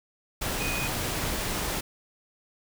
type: tone in noise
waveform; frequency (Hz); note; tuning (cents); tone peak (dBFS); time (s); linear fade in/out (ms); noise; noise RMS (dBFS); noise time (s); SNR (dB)
sine; 2489; D#7; 0; -32; 0.6-0.88; 10; pink; -30; 0.41-1.81; -5
effects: none